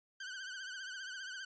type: tone with vibrato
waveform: sawtooth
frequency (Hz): 1532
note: G6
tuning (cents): -40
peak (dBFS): -39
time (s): 0.2-1.45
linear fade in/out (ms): 5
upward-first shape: triangle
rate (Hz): 15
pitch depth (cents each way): 89
effects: resampled to 16000 Hz